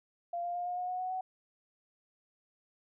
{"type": "tone with pitch steps", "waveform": "sine", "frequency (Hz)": [692, 699.6, 707.4, 715.2, 723.1, 731, 739.1, 747.3], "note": ["F5", "F5", "F5", "F5", "F#5", "F#5", "F#5", "F#5"], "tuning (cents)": [-16, 3, 22, 41, -40, -21, -2, 17], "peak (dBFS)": -33, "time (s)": [0.33, 1.21], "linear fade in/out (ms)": 5, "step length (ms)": 110, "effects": []}